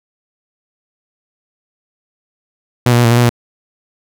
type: tone with pitch steps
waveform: sawtooth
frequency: 122.6 / 119.4 / 121 / 116 / 119.3 / 121.5 / 119.4 Hz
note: B2 / A#2 / B2 / A#2 / A#2 / B2 / A#2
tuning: -12 / +42 / -35 / -8 / +41 / -28 / +42 cents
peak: -4 dBFS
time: 2.86-3.294 s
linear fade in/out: 5 ms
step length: 62 ms
effects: none